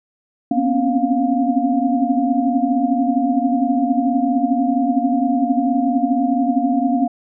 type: tone cluster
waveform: sine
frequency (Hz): 240.8 / 255.8 / 269 / 280.2 / 703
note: B3 / C4 / C4 / C#4 / F5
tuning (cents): -44 / -39 / +48 / +19 / +11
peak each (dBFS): -21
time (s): 0.51-7.08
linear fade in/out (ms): 5
effects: none